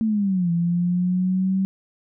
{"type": "linear two-way sweep", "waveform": "sine", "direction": "down then up", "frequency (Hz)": [225.8, 169, 192.6], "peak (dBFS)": -18, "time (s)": [0.01, 1.65], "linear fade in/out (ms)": 0, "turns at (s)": 0.51, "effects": []}